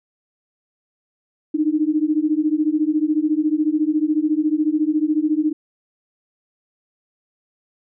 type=beating tone pair; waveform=sine; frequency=300 / 314 Hz; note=D4 / D#4; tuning=+37 / +16 cents; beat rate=14 Hz; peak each=-19 dBFS; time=1.54-5.53 s; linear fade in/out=10 ms; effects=none